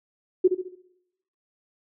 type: tone with echo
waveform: sine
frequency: 368.2 Hz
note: F#4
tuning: 8 cents flat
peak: -12 dBFS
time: 0.44-0.48 s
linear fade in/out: 10 ms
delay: 69 ms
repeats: 4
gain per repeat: -8 dB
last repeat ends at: 0.756 s
effects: noise-tail reverb RT60 0.8 s tail -17 dB re dry